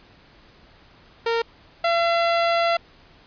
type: tone pair in turn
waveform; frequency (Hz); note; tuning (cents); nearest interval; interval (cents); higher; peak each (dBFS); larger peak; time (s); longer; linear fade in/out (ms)
sawtooth; 461.1 / 678.3; A#4 / E5; -19 / +49; perfect fifth; 668; second; -16 / -14; second; 1.26-1.42 / 1.84-2.77; second; 5
effects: pink hiss -52 dBFS RMS until 3.26 s + resampled to 11025 Hz